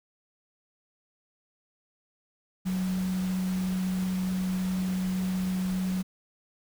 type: tone in noise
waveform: sine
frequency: 185.5 Hz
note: F#3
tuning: 5 cents sharp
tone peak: -26 dBFS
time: 2.65-6.03 s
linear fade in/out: 20 ms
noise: pink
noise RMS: -42 dBFS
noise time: 2.65-6.03 s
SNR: +13 dB
effects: none